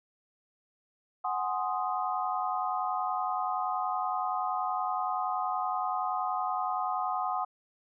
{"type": "chord", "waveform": "sine", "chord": "Ab dominant seventh", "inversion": "third", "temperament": "equal", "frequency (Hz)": [740, 830.6, 1046.5, 1244.5], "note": ["Gb5", "Ab5", "C6", "Eb6"], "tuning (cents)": [0, 0, 0, 0], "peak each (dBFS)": [-32, -36, -35, -34], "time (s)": [1.24, 7.45], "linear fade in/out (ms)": 10, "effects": []}